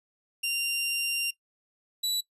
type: tone pair in turn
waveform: sawtooth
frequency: 2777 / 3941 Hz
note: F7 / B7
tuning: -10 / -4 cents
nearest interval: tritone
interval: 606 cents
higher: second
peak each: -23 dBFS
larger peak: neither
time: 0.43-1.31 / 2.03-2.21 s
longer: first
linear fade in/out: 10 ms
effects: noise-tail reverb RT60 0.1 s tail -21 dB re dry + resampled to 32000 Hz